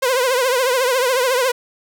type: tone with vibrato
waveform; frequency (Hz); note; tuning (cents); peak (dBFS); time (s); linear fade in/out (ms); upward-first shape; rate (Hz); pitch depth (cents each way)
sawtooth; 509; C5; -48; -11; 0.02-1.52; 10; triangle; 14; 120
effects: none